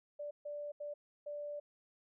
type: tone bursts at uneven times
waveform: sine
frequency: 586 Hz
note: D5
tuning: 4 cents flat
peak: -40 dBFS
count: 4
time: 0.19-0.31 / 0.45-0.72 / 0.8-0.94 / 1.26-1.6 s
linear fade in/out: 10 ms
effects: none